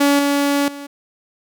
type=tone with level steps; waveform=sawtooth; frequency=283.8 Hz; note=C#4; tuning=41 cents sharp; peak=-8 / -11 / -26 dBFS; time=0-0.87 s; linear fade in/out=10 ms; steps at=0.19 / 0.68 s; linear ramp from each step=2 ms; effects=none